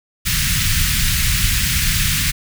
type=band-stop noise; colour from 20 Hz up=pink; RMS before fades=-17 dBFS; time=0.25-2.32 s; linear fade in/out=20 ms; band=170 to 1700 Hz; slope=24 dB/octave; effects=none